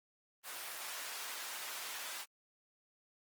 pink high-pass noise, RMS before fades -44 dBFS, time 0.43-2.26 s, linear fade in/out 50 ms, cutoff 1000 Hz, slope 12 dB/octave, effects Opus 24 kbps

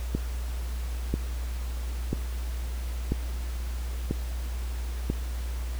click train, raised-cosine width 3 ms, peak -13 dBFS, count 6, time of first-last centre 0.15-5.1 s, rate 1.01 Hz, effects added 60 Hz sine -29 dBFS peak until 5.79 s + pink hiss -45 dBFS RMS until 5.79 s

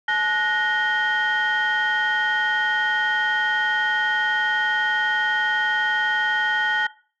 sine tone cluster, 856 / 1464 / 1868 / 3156 Hz, A5 / F#6 / A#6 / G7, -48 / -19 / +3 / +11 cents, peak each -25 / -23 / -22 / -29 dBFS, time 0.08-6.87 s, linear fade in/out 5 ms, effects noise-tail reverb RT60 0.4 s tail -19 dB re dry + tanh soft clip ceiling -12 dBFS

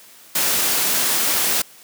white noise, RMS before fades -19 dBFS, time 0.35-1.62 s, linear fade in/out 5 ms, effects white hiss -46 dBFS RMS until 1.83 s + high-pass 150 Hz 12 dB/octave

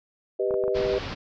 sine chord, G augmented, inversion none, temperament equal, 392 / 493.9 / 622.3 Hz, G4 / B4 / D#5, 0 / 0 / 0 cents, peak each -25 / -27 / -29 dBFS, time 0.39-0.99 s, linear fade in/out 10 ms
clicks, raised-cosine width 1 ms, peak -21 dBFS, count 7, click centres 0.509 / 0.541 / 0.639 / 0.68 / 0.771 / 0.811 / 0.939 s
pink low-pass noise, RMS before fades -34 dBFS, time 0.74-1.15 s, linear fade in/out 20 ms, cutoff 5100 Hz, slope 48 dB/octave
effects none

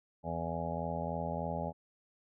harmonic tone, 83.3 Hz, E2, 19 cents sharp, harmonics 1 / 2 / 3 / 5 / 6 / 7 / 8 / 9 / 10, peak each -43 / -39 / -44 / -47 / -45 / -41 / -43 / -47 / -41 dBFS, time 0.23-1.73 s, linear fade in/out 50 ms, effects none

